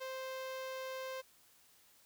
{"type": "tone with notch filter", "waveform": "sawtooth", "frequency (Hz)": 523.3, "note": "C5", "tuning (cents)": 0, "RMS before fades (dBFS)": -43, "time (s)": [0, 1.22], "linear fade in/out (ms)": 20, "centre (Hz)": 8700, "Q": 1.4, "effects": ["white hiss -66 dBFS RMS until 2.05 s"]}